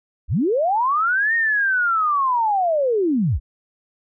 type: linear two-way sweep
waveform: sine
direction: up then down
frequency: 39.25 to 1864.7 to 39.25 Hz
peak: -16 dBFS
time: 0.28-3.4 s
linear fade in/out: 50 ms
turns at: 1.35 s
effects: none